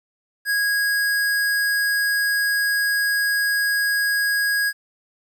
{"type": "tone", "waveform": "square", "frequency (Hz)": 1650, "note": "G#6", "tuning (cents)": -12, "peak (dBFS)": -19, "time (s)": [0.45, 4.73], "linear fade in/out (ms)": 50, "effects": ["10-bit"]}